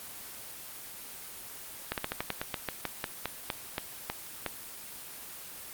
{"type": "slowing click train", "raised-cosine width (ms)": 0.3, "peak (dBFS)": -14, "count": 16, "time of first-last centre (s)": [1.92, 4.463], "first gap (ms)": 58, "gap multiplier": 1.14, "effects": ["white hiss -44 dBFS RMS until 5.73 s", "Opus 24 kbps"]}